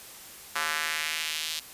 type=tone with high-pass filter sweep; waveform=square; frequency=78.4 Hz; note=D#2; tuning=14 cents sharp; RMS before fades=-31 dBFS; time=0.55-1.6 s; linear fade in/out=10 ms; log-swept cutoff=1300 to 3700 Hz; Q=1.6; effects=white hiss -46 dBFS RMS until 1.73 s + resampled to 32000 Hz